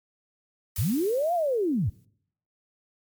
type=noise with exponential decay; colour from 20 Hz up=blue; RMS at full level=-33 dBFS; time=0.76-2.05 s; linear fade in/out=2 ms; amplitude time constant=280 ms
type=linear two-way sweep; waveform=sine; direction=up then down; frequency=74.1 to 720 to 74.1 Hz; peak=-22 dBFS; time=0.78-1.9 s; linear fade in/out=10 ms; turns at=1.34 s
effects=noise-tail reverb RT60 0.7 s tail -25 dB re dry + MP3 96 kbps